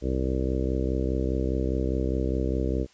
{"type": "harmonic tone", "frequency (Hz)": 64.9, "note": "C2", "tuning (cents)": -13, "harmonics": [1, 2, 3, 4, 5, 6, 7, 8, 9], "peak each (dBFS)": [-27, -33, -35, -33, -32, -35, -33, -40, -39], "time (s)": [0.01, 2.87], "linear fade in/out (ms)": 50, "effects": ["white hiss -58 dBFS RMS until 2.93 s", "resampled to 16000 Hz"]}